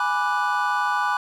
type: chord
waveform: triangle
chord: G# half-diminished seventh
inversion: none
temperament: equal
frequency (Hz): 830.6 / 987.8 / 1174.7 / 1480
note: G#5 / B5 / D6 / F#6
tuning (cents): 0 / 0 / 0 / 0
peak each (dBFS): -24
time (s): 0-1.17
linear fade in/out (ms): 2
effects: none